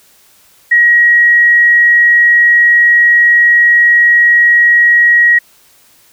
sine tone, 1900 Hz, A#6, 33 cents sharp, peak -4 dBFS, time 0.71-5.39 s, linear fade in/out 10 ms, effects white hiss -47 dBFS RMS until 6.12 s

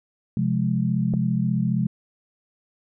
sine chord, F minor, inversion second, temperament just, 130.96 / 174.61 / 209.5 Hz, C3 / F3 / Ab3, +2 / 0 / +15 cents, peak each -24 dBFS, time 0.37-1.87 s, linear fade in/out 2 ms
click, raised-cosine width 2 ms, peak -17 dBFS, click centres 1.138 s
effects none

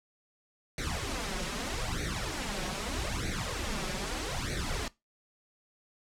pink noise with flanger, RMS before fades -34 dBFS, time 0.78-4.88 s, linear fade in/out 2 ms, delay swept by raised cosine 0.48 to 5.48 ms, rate 0.8 Hz, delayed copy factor +0.9, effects noise-tail reverb RT60 0.2 s tail -20 dB re dry + low-pass 8000 Hz 12 dB/octave

